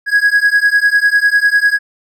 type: beating tone pair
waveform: triangle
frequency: 1654 / 1664 Hz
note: G#6 / G#6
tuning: -8 / +3 cents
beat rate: 10 Hz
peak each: -10 dBFS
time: 0.06-1.79 s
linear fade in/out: 50 ms
effects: none